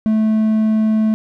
triangle tone, 217.9 Hz, A3, 17 cents flat, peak -10 dBFS, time 0.06-1.14 s, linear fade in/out 0 ms, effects none

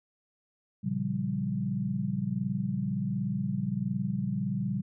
sine chord, G half-diminished seventh, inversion first, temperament equal, 116.54 / 138.59 / 174.61 / 196 Hz, Bb2 / Db3 / F3 / G3, 0 / 0 / 0 / 0 cents, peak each -36 / -34 / -35 / -31 dBFS, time 0.83-4.82 s, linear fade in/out 20 ms, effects none

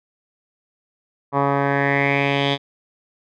10% pulse tone with low-pass filter sweep, 140.2 Hz, C#3, 20 cents sharp, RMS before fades -19 dBFS, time 1.32-2.58 s, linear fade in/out 50 ms, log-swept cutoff 1100 to 3500 Hz, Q 4.8, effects none

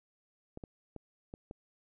clicks, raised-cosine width 2 ms, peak -30 dBFS, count 5, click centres 0.574 / 0.638 / 0.963 / 1.339 / 1.511 s, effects none

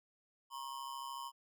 square ring-modulated tone, 1015 Hz, B5, 47 cents sharp, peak -40 dBFS, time 0.5-1.32 s, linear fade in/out 50 ms, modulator 66.7 Hz, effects none

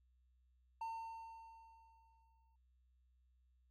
triangle tone with exponential decay, 906 Hz, A#5, 50 cents flat, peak -38 dBFS, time 0.81-2.56 s, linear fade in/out 5 ms, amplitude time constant 380 ms, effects added 62 Hz sine -70 dBFS peak until 3.7 s + MP3 96 kbps

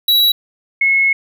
square / sine tone pair in turn, 3904 / 2180 Hz, B7 / C#7, -21 / -29 cents, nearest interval minor seventh, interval 1008 cents, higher first, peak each -10 dBFS, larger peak neither, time 0.08-0.32 / 0.81-1.13 s, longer second, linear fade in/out 5 ms, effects none

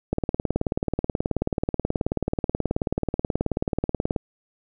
click train, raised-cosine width 2 ms, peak -9 dBFS, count 76, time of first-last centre 0.13-4.162 s, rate 18.6 Hz, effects none

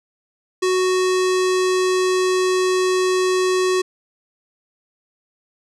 square tone with low-pass filter, 370 Hz, F#4, in tune, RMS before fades -18 dBFS, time 0.62-3.82 s, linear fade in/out 10 ms, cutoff 7500 Hz, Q 1.4, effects none

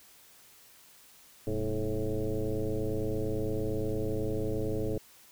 sine tone with frequency modulation, 207.7 Hz, G#3, in tune, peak -28 dBFS, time 1.47-4.98 s, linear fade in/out 2 ms, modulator 111 Hz, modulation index 2.9, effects white hiss -57 dBFS RMS until 5.31 s

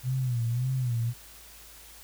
sine tone with vibrato, 123.47 Hz, B2, in tune, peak -25 dBFS, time 0.03-1.14 s, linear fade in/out 50 ms, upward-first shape sine, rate 1.8 Hz, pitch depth 110 cents each way, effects added 55 Hz sine -55 dBFS peak until 2.03 s + white hiss -50 dBFS RMS until 2.03 s

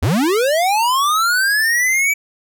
square linear sweep, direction up, 67.7 to 2310 Hz, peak -14 dBFS, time 0.02-2.14 s, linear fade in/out 10 ms, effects none

